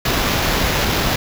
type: noise with sample-and-hold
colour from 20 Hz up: pink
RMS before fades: -18 dBFS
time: 0.05-1.16 s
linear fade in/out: 5 ms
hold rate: 8820 Hz
effects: none